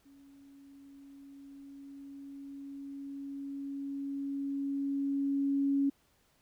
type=tone with level ramp; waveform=sine; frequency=278 Hz; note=C#4; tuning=5 cents sharp; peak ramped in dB=-55 to -25 dBFS; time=0.05-5.9 s; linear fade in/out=10 ms; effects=pink hiss -70 dBFS RMS until 6.41 s